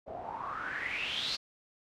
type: noise with low-pass filter sweep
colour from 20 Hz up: white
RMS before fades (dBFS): -37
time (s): 0.06-1.37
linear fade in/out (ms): 20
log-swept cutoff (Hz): 590 to 4500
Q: 7.5
effects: none